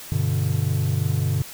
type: chord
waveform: triangle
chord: G major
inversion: none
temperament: equal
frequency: 98 / 123.47 / 146.83 Hz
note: G2 / B2 / D3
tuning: 0 / 0 / 0 cents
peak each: -22 dBFS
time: 0.12-1.42 s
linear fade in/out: 0 ms
effects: white hiss -39 dBFS RMS until 1.53 s